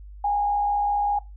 sine tone with frequency modulation, 820 Hz, G#5, 22 cents flat, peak -20 dBFS, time 0.24-1.19 s, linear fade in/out 5 ms, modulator 65.1 Hz, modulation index 0.29, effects noise-tail reverb RT60 0.2 s tail -19 dB re dry + added 50 Hz sine -39 dBFS peak until 1.36 s

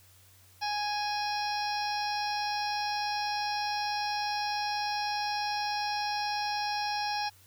harmonic tone with a mistuned harmonic, 830.6 Hz, G#5, in tune, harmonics 1 / 2 / 3 / 4 / 5 / 6 / 7, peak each -31 / -40 / -40 / -45 / -41 / -41 / -39 dBFS, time 0.61-7.3 s, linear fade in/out 20 ms, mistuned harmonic 7, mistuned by -88 cents, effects added 94 Hz sine -60 dBFS peak until 7.46 s + white hiss -60 dBFS RMS until 7.46 s

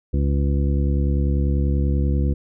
harmonic tone, 70.2 Hz, C#2, 22 cents sharp, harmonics 1 / 2 / 3 / 4 / 5 / 7, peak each -18 / -24 / -28 / -30 / -32 / -35 dBFS, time 0.13-2.34 s, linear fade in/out 10 ms, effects none

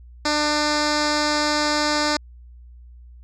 10% pulse tone with low-pass filter, 298.9 Hz, D4, 31 cents sharp, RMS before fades -21 dBFS, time 0.25-2.17 s, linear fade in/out 5 ms, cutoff 5700 Hz, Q 4, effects added 60 Hz sine -41 dBFS peak until 3.23 s

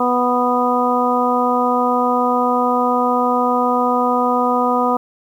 harmonic tone, 246.9 Hz, B3, in tune, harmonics 1 / 2 / 3 / 4 / 5, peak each -20 / -20 / -20 / -20 / -20 dBFS, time 0-4.97 s, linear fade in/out 5 ms, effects 8-bit

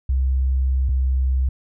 sine tone pair in turn, 65.5 / 65.13 Hz, C2 / C2, +2 / -7 cents, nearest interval unison, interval 9 cents, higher first, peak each -16 dBFS, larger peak neither, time 0.09-0.89 / 0.89-1.49 s, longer first, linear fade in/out 5 ms, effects none

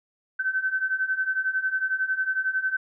sine beating tone pair, 1526 / 1537 Hz, G6 / G6, -47 / -35 cents, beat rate 11 Hz, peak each -28 / -25 dBFS, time 0.39-2.77 s, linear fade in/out 10 ms, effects none

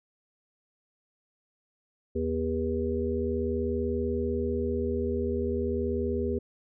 harmonic tone, 80.4 Hz, E2, 43 cents flat, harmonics 1 / 3 / 5 / 6, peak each -32 / -32 / -30 / -34 dBFS, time 2.15-6.39 s, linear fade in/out 10 ms, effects none

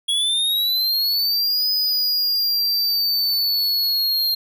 square linear two-way sweep, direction up then down, 3322 to 5010 to 4197 Hz, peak -18 dBFS, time 0.08-4.35 s, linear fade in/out 10 ms, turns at 1.69 s, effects none

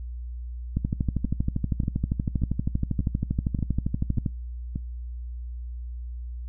two click trains, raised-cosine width 5 ms, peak -12 / -17 dBFS, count 45 / 7, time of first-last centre 0.77-4.262 / 1.25-4.759 s, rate 12.6 / 1.71 Hz, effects noise-tail reverb RT60 0.2 s tail -23 dB re dry + added 60 Hz sine -32 dBFS peak until 6.48 s

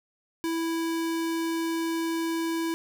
square tone, 329.6 Hz, E4, in tune, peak -27 dBFS, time 0.44-2.74 s, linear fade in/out 0 ms, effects none

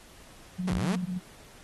sine tone with tremolo, 181.9 Hz, F#3, 29 cents flat, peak -27 dBFS, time 0.58-1.2 s, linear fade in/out 20 ms, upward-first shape sine, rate 16 Hz, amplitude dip 35%
sawtooth linear two-way sweep, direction down then up, 242.8 to 40 to 242.8 Hz, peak -25 dBFS, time 0.67-0.96 s, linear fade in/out 10 ms, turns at 0.74 s
effects pink hiss -53 dBFS RMS until 1.63 s + AAC 32 kbps

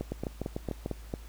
two click trains, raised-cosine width 2 ms, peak -19 / -19 dBFS, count 6 / 6, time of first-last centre 0.12-0.861 / 0.01-1.139 s, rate 6.75 / 4.43 Hz, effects added 54 Hz sine -44 dBFS peak until 1.28 s + pink hiss -55 dBFS RMS until 1.28 s

